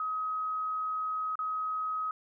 sine tone with dropouts, 1267 Hz, D#6, 31 cents sharp, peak -30 dBFS, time 0-2.11 s, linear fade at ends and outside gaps 2 ms, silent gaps 1.355-1.39 s, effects none

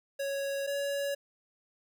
square tone pair in turn, 554.4 / 562.8 Hz, C#5 / C#5, 0 / +26 cents, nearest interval unison, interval 26 cents, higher second, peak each -32 / -31 dBFS, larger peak second, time 0.19-0.67 / 0.67-1.15 s, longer neither, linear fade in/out 10 ms, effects none

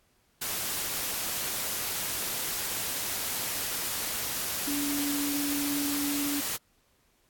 sine tone in noise, 286.2 Hz, D4, 45 cents flat, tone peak -29 dBFS, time 4.67-6.41 s, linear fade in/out 10 ms, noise white, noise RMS -32 dBFS, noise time 0.41-6.57 s, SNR 0 dB, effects pink hiss -68 dBFS RMS until 7.29 s + AAC 64 kbps

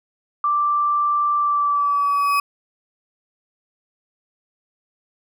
sine tone with pitch glide, 1174.7 to 1142.6 Hz, D6 to D6, 0 to -48 cents, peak -16 dBFS, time 0.44-2.4 s, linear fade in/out 2 ms, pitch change -48 cents, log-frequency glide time 1.37-2.07 s
35% pulse tone with exponential growth, 2530 Hz, D#7, 28 cents sharp, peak -20 dBFS, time 1.75-2.4 s, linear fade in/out 5 ms, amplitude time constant 140 ms
effects none

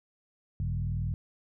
sine tone with frequency modulation, 101 Hz, G#2, 48 cents flat, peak -28 dBFS, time 0.6-1.14 s, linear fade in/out 0 ms, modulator 40.7 Hz, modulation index 1.3, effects none

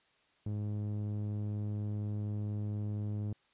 sawtooth tone with low-pass filter, 104.2 Hz, G#2, 6 cents sharp, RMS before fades -36 dBFS, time 0.46-3.33 s, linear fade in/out 5 ms, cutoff 310 Hz, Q 0.52, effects white hiss -70 dBFS RMS until 3.53 s + resampled to 8000 Hz

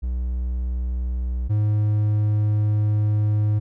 triangle tone pair in turn, 61.74 / 105.56 Hz, B1 / G#2, 0 / +29 cents, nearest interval major sixth, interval 929 cents, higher second, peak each -20 / -15 dBFS, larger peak second, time 0.02-1.49 / 1.49-3.6 s, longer second, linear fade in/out 20 ms, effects none

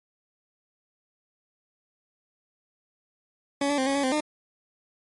20% pulse tone with pitch steps, 281.3 / 288.3 / 262.3 / 275.2 / 281.5 / 259.6 / 302.4 Hz, C#4 / D4 / C4 / C#4 / C#4 / C4 / D#4, +26 / -32 / +4 / -12 / +27 / -13 / -49 cents, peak -18 dBFS, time 3.61-4.205 s, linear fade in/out 5 ms, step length 85 ms, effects MP3 48 kbps

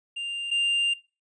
triangle tone pair in turn, 2794 / 2794 Hz, F7 / F7, 0 / 0 cents, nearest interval unison, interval 0 cents, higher neither, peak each -28 / -20 dBFS, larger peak second, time 0.16-0.51 / 0.51-0.94 s, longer second, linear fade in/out 10 ms, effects noise-tail reverb RT60 0.3 s tail -20 dB re dry + resampled to 22050 Hz

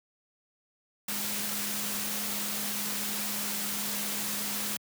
sine tone in noise, 206.3 Hz, G#3, 11 cents flat, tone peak -41 dBFS, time 1.08-4.77 s, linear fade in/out 5 ms, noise white, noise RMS -33 dBFS, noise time 1.08-4.77 s, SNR -11 dB, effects high-pass 100 Hz 12 dB/octave

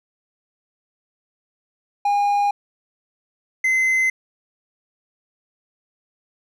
triangle tone pair in turn, 814 / 2056 Hz, G#5 / C7, -35 / -31 cents, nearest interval octave + major third, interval 1604 cents, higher second, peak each -14 dBFS, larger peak neither, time 2.05-2.51 / 3.64-4.1 s, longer neither, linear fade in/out 5 ms, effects none

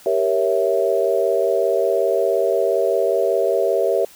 sine chord, G diminished seventh, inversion none, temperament equal with one note detuned, 392 / 469.1 / 554.4 / 659.3 Hz, G4 / Bb4 / Db5 / Fb5, 0 / +11 / 0 / 0 cents, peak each -21 dBFS, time 0.06-4.05 s, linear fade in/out 2 ms, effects white hiss -46 dBFS RMS until 4.15 s

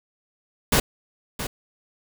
pink noise with echo, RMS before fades -18 dBFS, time 0.72-0.8 s, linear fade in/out 5 ms, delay 670 ms, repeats 1, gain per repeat -11 dB, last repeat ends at 1.47 s, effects none

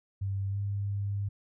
sine tone with pitch glide, 98 to 100.46 Hz, G2 to G2, 0 to +43 cents, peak -29 dBFS, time 0.21-1.29 s, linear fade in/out 10 ms, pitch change +43 cents, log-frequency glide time 0.5-0.57 s, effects none

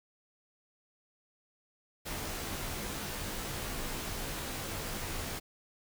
pink noise with comb filter, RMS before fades -38 dBFS, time 2.05-5.4 s, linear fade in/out 20 ms, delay 17 ms, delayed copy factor -0.75, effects none

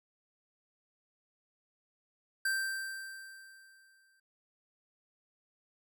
square tone with exponential decay, 1567 Hz, G6, 1 cent flat, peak -29 dBFS, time 2.45-4.2 s, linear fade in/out 5 ms, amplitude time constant 380 ms, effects none

